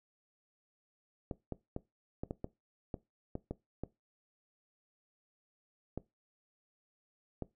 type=clicks; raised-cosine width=2 ms; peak=-24 dBFS; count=12; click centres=1.312 / 1.523 / 1.764 / 2.235 / 2.309 / 2.444 / 2.942 / 3.354 / 3.51 / 3.836 / 5.976 / 7.423 s; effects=noise-tail reverb RT60 0.2 s tail -19 dB re dry